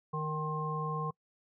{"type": "harmonic tone with a mistuned harmonic", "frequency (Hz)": 154.9, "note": "D#3", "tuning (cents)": -7, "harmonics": [1, 3, 5, 7], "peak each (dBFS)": [-35, -40, -44, -36], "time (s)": [0.13, 1.11], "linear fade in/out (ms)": 10, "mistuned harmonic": 7, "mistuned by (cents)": -35, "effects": ["noise-tail reverb RT60 0.1 s tail -25 dB re dry"]}